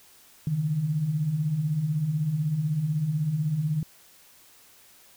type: beating tone pair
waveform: sine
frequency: 138.9 / 154.9 Hz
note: C#3 / D#3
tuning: +4 / -7 cents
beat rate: 16 Hz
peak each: -32 / -24 dBFS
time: 0.47-3.83 s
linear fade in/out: 2 ms
effects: white hiss -55 dBFS RMS until 5.16 s